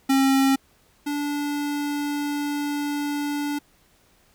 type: tone pair in turn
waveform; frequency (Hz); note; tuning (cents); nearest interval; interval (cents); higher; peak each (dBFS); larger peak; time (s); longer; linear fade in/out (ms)
square; 269.7 / 290.4; C#4 / D4; -47 / -19; minor second; 128; second; -17 / -25; first; 0.09-0.56 / 1.06-3.59; second; 10
effects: pink hiss -60 dBFS RMS until 4.34 s

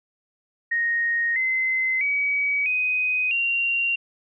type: tone with pitch steps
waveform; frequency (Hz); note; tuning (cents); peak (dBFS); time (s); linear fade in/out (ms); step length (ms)
sine; 1865 / 2057 / 2270 / 2504 / 2762; A#6 / C7 / C#7 / D#7 / F7; 0 / -30 / +41 / +10 / -20; -20; 0.71-3.96; 10; 650
effects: none

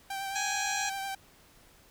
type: tone with vibrato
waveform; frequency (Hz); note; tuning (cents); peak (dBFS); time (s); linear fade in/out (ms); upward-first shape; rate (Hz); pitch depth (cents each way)
sawtooth; 782; G5; -4; -30; 0.1-1.15; 5; triangle; 9.6; 22
type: harmonic tone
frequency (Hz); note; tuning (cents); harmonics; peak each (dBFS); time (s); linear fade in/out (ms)
830.6; G#5; 0; 1 / 2 / 3 / 4 / 5 / 7 / 8 / 9; -38 / -36 / -39 / -44 / -40 / -38 / -43 / -39; 0.35-0.9; 10
effects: pink hiss -59 dBFS RMS until 1.9 s

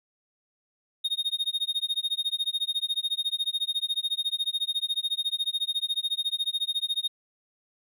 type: tone with tremolo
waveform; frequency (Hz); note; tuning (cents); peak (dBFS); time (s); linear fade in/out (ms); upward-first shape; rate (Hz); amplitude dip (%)
triangle; 3707; A#7; -10; -21; 1.04-7.08; 10; sine; 14; 100
effects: none

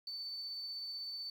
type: tone with tremolo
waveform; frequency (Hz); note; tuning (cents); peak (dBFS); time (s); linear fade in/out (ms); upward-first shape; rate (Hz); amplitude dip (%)
triangle; 4523; C#8; +34; -36; 0.07-1.3; 2; sine; 16; 30
effects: tanh soft clip ceiling -38 dBFS + 11-bit

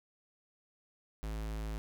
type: tone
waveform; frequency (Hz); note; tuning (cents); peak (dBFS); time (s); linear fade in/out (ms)
square; 53.8; A1; -38; -37; 1.23-1.78; 0
effects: none

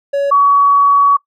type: tone pair in turn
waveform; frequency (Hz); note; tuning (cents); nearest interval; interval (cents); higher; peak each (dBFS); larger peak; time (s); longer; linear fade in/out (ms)
triangle / sine; 562 / 1129.9; C#5 / C#6; +24 / +33; octave; 1209; second; -10 / -6; second; 0.13-0.31 / 0.31-1.17; second; 10
effects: noise-tail reverb RT60 0.1 s tail -21 dB re dry

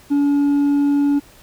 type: tone with hard clipping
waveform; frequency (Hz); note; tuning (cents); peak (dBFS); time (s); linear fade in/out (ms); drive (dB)
sine; 285.4; D4; -49; -14; 0.1-1.2; 20; 2
effects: pink hiss -47 dBFS RMS until 1.42 s

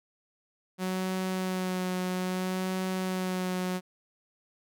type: tone with vibrato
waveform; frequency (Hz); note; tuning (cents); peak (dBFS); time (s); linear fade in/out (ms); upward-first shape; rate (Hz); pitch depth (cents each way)
sawtooth; 185; F#3; 0; -25; 0.78-3.81; 50; sine; 0.61; 18
effects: none

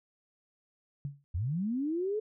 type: tone with exponential decay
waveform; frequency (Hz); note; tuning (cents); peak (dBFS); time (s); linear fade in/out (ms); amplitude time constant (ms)
sine; 141.6; C#3; +37; -30; 1.05-1.24; 0; 40
type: linear sweep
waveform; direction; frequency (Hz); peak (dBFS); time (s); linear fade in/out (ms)
sine; up; 74.4 to 440; -29; 1.34-2.2; 10
effects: none

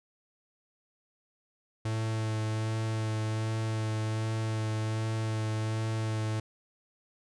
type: tone with vibrato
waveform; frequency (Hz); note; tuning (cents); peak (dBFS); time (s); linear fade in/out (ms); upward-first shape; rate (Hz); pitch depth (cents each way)
45% pulse; 110; A2; 0; -29; 1.85-6.4; 5; sine; 1.3; 16
effects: resampled to 22050 Hz

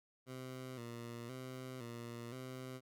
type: tone with vibrato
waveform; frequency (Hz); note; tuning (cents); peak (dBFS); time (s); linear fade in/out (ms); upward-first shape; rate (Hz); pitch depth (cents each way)
15% pulse; 123.47; B2; 0; -39; 0.26-2.81; 50; square; 0.97; 77
effects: none

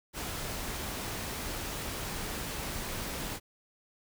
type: noise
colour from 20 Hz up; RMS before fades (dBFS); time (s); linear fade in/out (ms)
pink; -37; 0.13-3.4; 50
effects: none

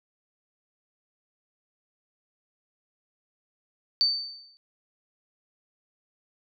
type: tone with exponential decay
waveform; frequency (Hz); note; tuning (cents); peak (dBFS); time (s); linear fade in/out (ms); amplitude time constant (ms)
sine; 4567; D8; -49; -17; 4.01-4.57; 0; 120
effects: none

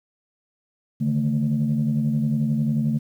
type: tone cluster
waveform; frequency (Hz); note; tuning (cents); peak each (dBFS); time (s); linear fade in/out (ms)
sine; 143.5 / 154.7 / 222.6; D3 / D#3 / A3; -40 / -10 / +20; -22 / -27 / -21; 1-2.99; 20
effects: tanh soft clip ceiling -13 dBFS + 9-bit

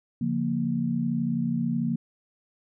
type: chord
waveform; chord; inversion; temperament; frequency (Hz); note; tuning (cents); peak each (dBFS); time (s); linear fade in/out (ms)
sine; Bb minor; first; equal with one note detuned; 141.75 / 174.61 / 233.1; Db3 / F3 / Bb3; +39 / 0 / 0; -31 / -29 / -26; 0.21-1.96; 5
effects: none

